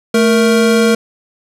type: tone pair together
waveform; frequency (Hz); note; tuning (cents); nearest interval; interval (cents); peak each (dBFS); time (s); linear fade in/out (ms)
square; 220 / 466.2; A3 / A#4; 0 / 0; octave + minor second; 1300; -12; 0.14-0.95; 5
effects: low-pass 11000 Hz 12 dB/octave